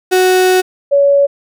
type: tone pair in turn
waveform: 35% pulse / sine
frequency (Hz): 370 / 563.4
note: F#4 / C#5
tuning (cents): 0 / +28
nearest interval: perfect fifth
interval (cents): 728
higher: second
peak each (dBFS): -6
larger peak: neither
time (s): 0.11-0.62 / 0.91-1.27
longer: first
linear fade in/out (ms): 20
effects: none